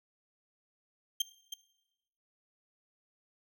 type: tone with echo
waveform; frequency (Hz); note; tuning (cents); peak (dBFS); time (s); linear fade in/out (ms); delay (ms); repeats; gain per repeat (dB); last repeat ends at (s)
30% pulse; 3174; G7; +21; -23; 1.2-1.22; 5; 320; 1; -10; 1.54
effects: noise-tail reverb RT60 0.9 s tail -17 dB re dry